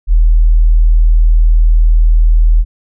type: tone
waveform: sine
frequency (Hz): 40.02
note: D#1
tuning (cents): +50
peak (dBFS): -4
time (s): 0.07-2.65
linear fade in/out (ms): 50
effects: none